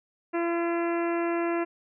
harmonic tone, 340 Hz, F4, 46 cents flat, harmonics 1 / 2 / 3 / 4 / 5 / 6 / 7 / 8, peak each -26 / -32 / -36 / -38 / -40 / -42 / -43 / -44 dBFS, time 0.33-1.65 s, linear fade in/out 20 ms, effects none

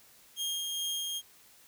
sawtooth tone with tremolo, 3232 Hz, G#7, 48 cents flat, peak -28 dBFS, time 0.36-1.22 s, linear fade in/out 50 ms, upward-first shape sine, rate 2.4 Hz, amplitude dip 25%, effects white hiss -59 dBFS RMS until 1.67 s

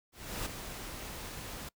pink noise with ADSR envelope, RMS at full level -36 dBFS, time 0.12-1.69 s, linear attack 340 ms, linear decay 8 ms, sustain -7 dB, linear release 6 ms, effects noise-tail reverb RT60 0.1 s tail -23 dB re dry

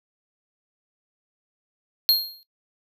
square tone with exponential decay, 4233 Hz, C8, 19 cents sharp, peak -12 dBFS, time 2.09-2.43 s, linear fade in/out 0 ms, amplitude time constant 72 ms, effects noise-tail reverb RT60 0.1 s tail -19 dB re dry

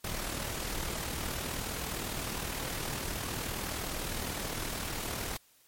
pink noise with amplitude modulation, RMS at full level -34 dBFS, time 0.04-5.37 s, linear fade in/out 5 ms, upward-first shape sine, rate 39.5 Hz, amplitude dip 45%, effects white hiss -64 dBFS RMS until 5.67 s + MP3 64 kbps

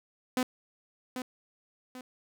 sawtooth tone with echo, 253.7 Hz, B3, 47 cents sharp, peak -22 dBFS, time 0.37-0.43 s, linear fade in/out 2 ms, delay 790 ms, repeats 2, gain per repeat -8 dB, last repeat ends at 2.01 s, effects none

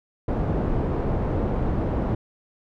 pink low-pass noise, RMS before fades -24 dBFS, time 0.28-2.15 s, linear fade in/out 5 ms, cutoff 630 Hz, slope 12 dB/octave, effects none

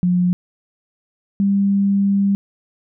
sine tone pair in turn, 178.7 / 198.54 Hz, F3 / G3, +40 / +22 cents, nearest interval major second, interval 182 cents, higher second, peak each -13 / -13 dBFS, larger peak neither, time 0.03-0.33 / 1.4-2.35 s, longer second, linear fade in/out 0 ms, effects none

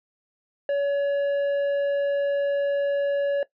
sine tone with tanh clipping, 565 Hz, C#5, 33 cents sharp, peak -22 dBFS, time 0.69-3.43 s, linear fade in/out 2 ms, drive 7 dB, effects noise-tail reverb RT60 0.1 s tail -17 dB re dry

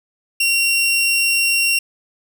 sawtooth tone, 2747 Hz, F7, 29 cents flat, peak -11 dBFS, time 0.4-1.79 s, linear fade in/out 5 ms, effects none

